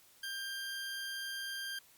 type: tone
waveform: 20% pulse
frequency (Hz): 1591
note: G6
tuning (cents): +25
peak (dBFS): -34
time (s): 0.23-1.79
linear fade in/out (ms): 5
effects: white hiss -63 dBFS RMS until 1.97 s + Opus 48 kbps